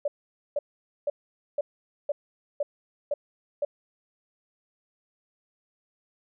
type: tone bursts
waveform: sine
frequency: 580 Hz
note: D5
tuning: 22 cents flat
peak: -23 dBFS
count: 8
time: 0.05-3.65 s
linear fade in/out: 5 ms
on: 30 ms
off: 480 ms
effects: none